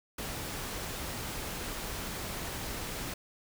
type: noise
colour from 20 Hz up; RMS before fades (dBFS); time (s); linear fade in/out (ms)
pink; -38; 0.18-3.14; 5
effects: none